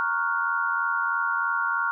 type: chord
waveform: sine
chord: Gb major seventh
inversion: first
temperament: equal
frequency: 932.3 / 1108.7 / 1396.9 / 1480 Hz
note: Bb5 / Db6 / F6 / Gb6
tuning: 0 / 0 / 0 / 0 cents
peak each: -31 / -29 / -25 / -31 dBFS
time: 0-1.91 s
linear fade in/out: 0 ms
effects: none